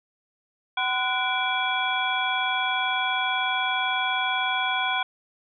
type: tone cluster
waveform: sine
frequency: 757 / 1019 / 1472 / 2336 / 3350 Hz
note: F#5 / C6 / F#6 / D7 / G#7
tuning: +39 / -46 / -9 / -10 / +14 cents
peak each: -29 dBFS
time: 0.77-5.03 s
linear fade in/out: 5 ms
effects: none